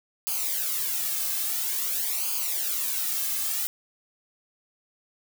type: noise with flanger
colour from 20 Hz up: blue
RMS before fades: -28 dBFS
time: 0.27-3.67 s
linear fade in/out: 0 ms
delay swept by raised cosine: 0.53 to 2.13 ms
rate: 0.49 Hz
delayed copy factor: -0.8
effects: none